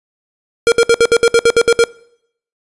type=tone bursts; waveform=square; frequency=465.9 Hz; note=A#4; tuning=1 cent flat; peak=-7 dBFS; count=11; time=0.67-1.839 s; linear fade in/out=0 ms; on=49 ms; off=63 ms; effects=noise-tail reverb RT60 0.7 s tail -23 dB re dry + resampled to 24000 Hz